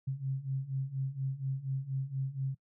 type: beating tone pair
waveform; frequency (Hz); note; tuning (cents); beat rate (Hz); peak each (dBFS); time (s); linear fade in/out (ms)
sine; 132 / 136.2; C3 / C#3; +16 / -30; 4.2; -37 / -34; 0.07-2.55; 10
effects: noise-tail reverb RT60 0.1 s tail -22 dB re dry